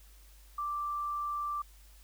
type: tone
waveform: sine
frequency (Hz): 1174.7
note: D6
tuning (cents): 0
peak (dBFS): -32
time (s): 0.58-1.62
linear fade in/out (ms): 5
effects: added 50 Hz sine -54 dBFS peak until 2.03 s + white hiss -62 dBFS RMS until 2.03 s